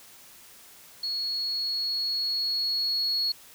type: tone with level ramp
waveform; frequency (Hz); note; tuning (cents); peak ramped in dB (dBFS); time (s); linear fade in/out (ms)
sine; 4340; C#8; -37; -27 to -22; 1.03-3.32; 5
effects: tanh soft clip ceiling -21 dBFS + white hiss -51 dBFS RMS until 3.54 s